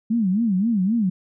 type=tone with vibrato; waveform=sine; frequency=207.7 Hz; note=G#3; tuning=in tune; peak=-17 dBFS; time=0.1-1.1 s; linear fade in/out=10 ms; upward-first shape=sine; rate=3.8 Hz; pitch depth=230 cents each way; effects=none